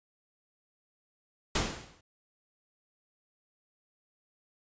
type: noise with exponential decay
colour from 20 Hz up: pink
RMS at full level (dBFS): -25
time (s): 1.55-2.01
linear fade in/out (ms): 5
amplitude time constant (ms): 100
effects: resampled to 16000 Hz